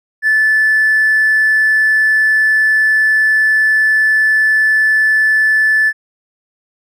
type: tone with hard clipping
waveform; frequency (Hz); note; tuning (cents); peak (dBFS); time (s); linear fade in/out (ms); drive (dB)
sine; 1745; A6; -15; -9; 0.22-5.93; 50; 1
effects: none